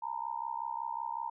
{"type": "tone with amplitude modulation", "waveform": "sine", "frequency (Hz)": 924, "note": "A#5", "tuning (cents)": -16, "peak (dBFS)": -30, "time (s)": [0.02, 1.3], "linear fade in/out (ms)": 10, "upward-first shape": "sine", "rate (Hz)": 65.4, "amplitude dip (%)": 100, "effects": []}